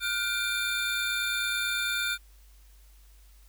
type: tone cluster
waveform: square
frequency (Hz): 1418 / 1527 / 2373 / 3591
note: F6 / G6 / D7 / A7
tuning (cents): +26 / -46 / +17 / +35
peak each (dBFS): -32 / -37 / -34 / -33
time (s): 0-2.18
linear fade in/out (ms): 50
effects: added 50 Hz sine -52 dBFS peak until 3.48 s + white hiss -63 dBFS RMS until 3.48 s